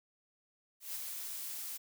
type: noise with ADSR envelope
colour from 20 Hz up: blue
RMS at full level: -39 dBFS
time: 0.8-1.78 s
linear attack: 150 ms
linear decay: 15 ms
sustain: -3 dB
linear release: 19 ms
effects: none